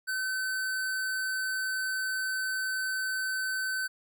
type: tone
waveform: square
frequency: 1527 Hz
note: G6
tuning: 46 cents flat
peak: -30 dBFS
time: 0.07-3.88 s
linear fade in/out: 20 ms
effects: none